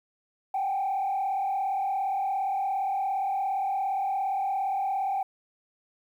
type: tone with frequency modulation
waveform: sine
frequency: 780 Hz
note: G5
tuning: 9 cents flat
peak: -24 dBFS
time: 0.54-5.23 s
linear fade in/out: 5 ms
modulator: 37.3 Hz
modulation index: 0.86
effects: tanh soft clip ceiling -22 dBFS + 10-bit